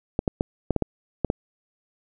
clicks, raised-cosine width 2 ms, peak -8 dBFS, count 8, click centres 0.191 / 0.278 / 0.409 / 0.707 / 0.763 / 0.823 / 1.247 / 1.301 s, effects none

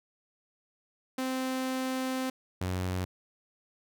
sawtooth tone pair in turn, 259.8 / 91.85 Hz, C4 / F#2, -12 / -12 cents, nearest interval octave + tritone, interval 1800 cents, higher first, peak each -26 dBFS, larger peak neither, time 1.18-2.3 / 2.61-3.05 s, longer first, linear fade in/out 5 ms, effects none

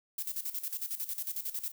violet noise with tremolo, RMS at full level -35 dBFS, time 0.18-1.72 s, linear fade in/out 5 ms, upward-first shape square, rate 11 Hz, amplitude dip 75%, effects none

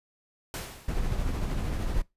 pink noise with exponential decay, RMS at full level -34 dBFS, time 0.54-1.23 s, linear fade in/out 1 ms, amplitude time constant 150 ms
brown noise with tremolo, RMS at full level -27 dBFS, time 0.88-2.02 s, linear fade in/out 5 ms, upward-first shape sine, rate 13 Hz, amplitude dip 30%
effects noise-tail reverb RT60 0.2 s tail -21 dB re dry + resampled to 32000 Hz

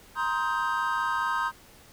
triangle chord, C minor seventh, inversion third, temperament just, 941.9 / 1046.5 / 1255.8 / 1569.8 Hz, Bb5 / C6 / Eb6 / G6, +18 / 0 / +16 / +2 cents, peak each -29 dBFS, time 0.15-1.52 s, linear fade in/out 50 ms, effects pink hiss -53 dBFS RMS until 1.92 s

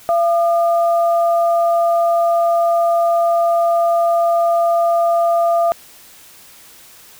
sine tone pair together, 680 / 1211.6 Hz, F5 / D#6, -46 / -46 cents, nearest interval minor seventh, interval 1000 cents, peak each -12 / -23 dBFS, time 0.09-5.72 s, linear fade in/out 0 ms, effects white hiss -43 dBFS RMS until 7.19 s

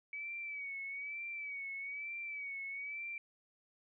sine tone with vibrato, 2274 Hz, C#7, 44 cents sharp, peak -40 dBFS, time 0.13-3.18 s, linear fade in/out 2 ms, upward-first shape sine, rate 1.1 Hz, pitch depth 63 cents each way, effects none

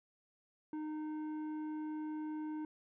sine tone with tanh clipping, 307.5 Hz, D#4, 20 cents flat, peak -40 dBFS, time 0.73-2.65 s, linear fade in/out 2 ms, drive 9 dB, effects none

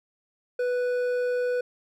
triangle tone with hard clipping, 493.9 Hz, B4, in tune, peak -25 dBFS, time 0.59-1.61 s, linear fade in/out 5 ms, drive 10 dB, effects none

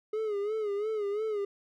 triangle tone with vibrato, 420.2 Hz, G#4, 20 cents sharp, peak -27 dBFS, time 0.13-1.45 s, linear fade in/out 5 ms, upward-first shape sine, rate 2.9 Hz, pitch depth 85 cents each way, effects none

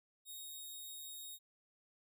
10% pulse tone, 3751 Hz, A#7, 10 cents sharp, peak -39 dBFS, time 0.25-1.39 s, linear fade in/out 50 ms, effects none

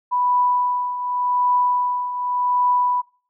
sine tone with tremolo, 987.8 Hz, B5, in tune, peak -14 dBFS, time 0.11-3.02 s, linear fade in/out 20 ms, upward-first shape triangle, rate 0.87 Hz, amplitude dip 70%, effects noise-tail reverb RT60 0.4 s tail -23 dB re dry

